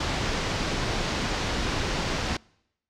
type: low-pass noise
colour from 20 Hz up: pink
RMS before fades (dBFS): -28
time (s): 0-2.37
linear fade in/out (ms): 5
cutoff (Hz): 5900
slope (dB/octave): 24
effects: noise-tail reverb RT60 0.8 s tail -26 dB re dry